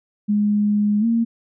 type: tone with pitch glide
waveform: sine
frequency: 207.7 to 230.5 Hz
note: G#3 to A#3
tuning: 0 to -19 cents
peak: -15 dBFS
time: 0.28-1.25 s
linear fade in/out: 20 ms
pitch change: +181 cents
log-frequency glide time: 1-1.05 s
effects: none